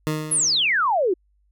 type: tone with exponential decay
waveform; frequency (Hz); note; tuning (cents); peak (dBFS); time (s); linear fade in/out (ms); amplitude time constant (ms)
20% pulse; 154.5; D#3; -12; -15; 0.07-0.9; 0; 180
type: exponential sweep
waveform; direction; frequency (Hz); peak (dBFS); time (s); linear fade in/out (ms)
sine; down; 11350 to 339.3; -17; 0.31-1.14; 10
effects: added 50 Hz sine -60 dBFS peak until 1.51 s